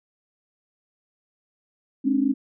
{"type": "tone cluster", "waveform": "sine", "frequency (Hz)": [213.7, 268.8, 295.3], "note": ["G#3", "C4", "D4"], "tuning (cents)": [50, 47, 10], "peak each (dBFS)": [-28, -20, -25], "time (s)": [2.04, 2.34], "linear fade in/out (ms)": 20, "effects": []}